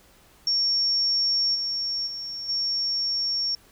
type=tone with level steps; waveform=sine; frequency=5500 Hz; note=F8; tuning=27 cents flat; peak=-20 / -25 / -31 / -23 dBFS; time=0.47-3.55 s; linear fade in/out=2 ms; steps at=1.54 / 2.06 / 2.48 s; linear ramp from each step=20 ms; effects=pink hiss -56 dBFS RMS until 3.71 s